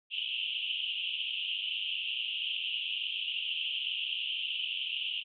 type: band-pass noise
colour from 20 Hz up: white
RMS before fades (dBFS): -35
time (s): 0.1-5.24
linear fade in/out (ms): 50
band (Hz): 2700 to 3200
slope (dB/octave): 96
effects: none